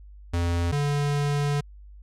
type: tone pair in turn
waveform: square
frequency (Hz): 85.9 / 144.47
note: F2 / D3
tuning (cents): -28 / -28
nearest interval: major sixth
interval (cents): 900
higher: second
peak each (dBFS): -23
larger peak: neither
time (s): 0.33-0.72 / 0.72-1.61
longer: second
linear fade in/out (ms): 10
effects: added 50 Hz sine -43 dBFS peak until 2.02 s + low-pass 9000 Hz 12 dB/octave